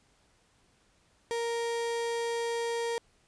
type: tone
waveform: 35% pulse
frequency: 466.2 Hz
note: A#4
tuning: in tune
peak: -28 dBFS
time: 1.31-2.98 s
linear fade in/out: 0 ms
effects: pink hiss -67 dBFS RMS until 3.27 s + resampled to 22050 Hz